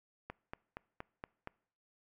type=click train; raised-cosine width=0.5 ms; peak=-27 dBFS; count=6; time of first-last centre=0.3-1.474 s; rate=4.26 Hz; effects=noise-tail reverb RT60 0.6 s tail -24 dB re dry